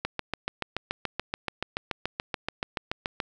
click train, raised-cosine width 0.3 ms, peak -12 dBFS, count 23, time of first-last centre 0.05-3.202 s, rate 6.98 Hz, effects none

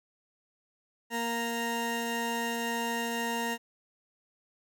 20% pulse tone pair together, 233.1 / 930.5 Hz, A#3 / A#5, 0 / -3 cents, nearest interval 2 octaves, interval 2397 cents, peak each -28 dBFS, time 1.1-3.58 s, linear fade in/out 50 ms, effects none

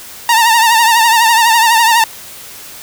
sawtooth tone with vibrato, 916 Hz, A#5, 31 cents flat, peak -3 dBFS, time 0.29-2.04 s, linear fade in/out 2 ms, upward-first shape triangle, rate 12 Hz, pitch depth 81 cents each way, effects white hiss -32 dBFS RMS until 2.82 s

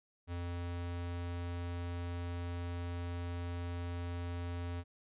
square tone, 87 Hz, F2, 6 cents flat, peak -38 dBFS, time 0.27-4.84 s, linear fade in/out 50 ms, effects resampled to 8000 Hz

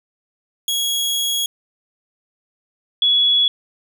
sawtooth / sine tone pair in turn, 3322 / 3380 Hz, G#7 / G#7, 0 / +30 cents, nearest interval unison, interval 30 cents, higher second, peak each -15 / -12 dBFS, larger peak second, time 0.68-1.46 / 3.02-3.48 s, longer first, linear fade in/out 2 ms, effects none

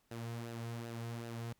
sawtooth tone with flanger, 116.54 Hz, A#2, in tune, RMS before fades -43 dBFS, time 0.11-1.53 s, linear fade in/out 5 ms, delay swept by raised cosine 0.88 to 3.58 ms, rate 2.6 Hz, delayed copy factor -0.5, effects pink hiss -75 dBFS RMS until 1.59 s

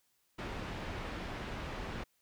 pink low-pass noise, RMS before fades -41 dBFS, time 0.38-2.04 s, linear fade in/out 10 ms, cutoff 2800 Hz, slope 12 dB/octave, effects white hiss -75 dBFS RMS until 2.21 s

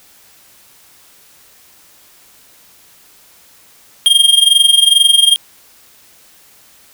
square tone with amplitude modulation, 3221 Hz, G7, 46 cents sharp, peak -4 dBFS, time 4.06-5.36 s, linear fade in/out 0 ms, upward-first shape sine, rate 22.3 Hz, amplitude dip 80%, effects white hiss -46 dBFS RMS until 6.93 s

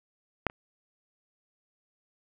clicks, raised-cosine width 0.5 ms, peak -9 / -30 dBFS, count 2, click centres 0.467 / 0.499 s, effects none

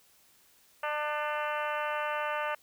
harmonic tone with a mistuned harmonic, 299.4 Hz, D4, 33 cents sharp, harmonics 2 / 3 / 4 / 5 / 6 / 7 / 8 / 9 / 10, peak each -35 / -36 / -36 / -38 / -41 / -44 / -47 / -43 / -48 dBFS, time 0.83-2.55 s, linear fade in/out 5 ms, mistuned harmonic 6, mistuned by -28 cents, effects white hiss -63 dBFS RMS until 2.62 s

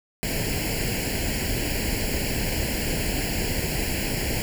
pink noise with comb filter, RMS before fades -26 dBFS, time 0.23-4.42 s, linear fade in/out 0 ms, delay 0.41 ms, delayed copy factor +0.9, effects none

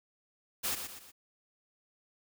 white noise with echo, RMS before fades -33 dBFS, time 0.63-0.76 s, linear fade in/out 20 ms, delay 120 ms, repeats 3, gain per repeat -7 dB, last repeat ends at 1.12 s, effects none

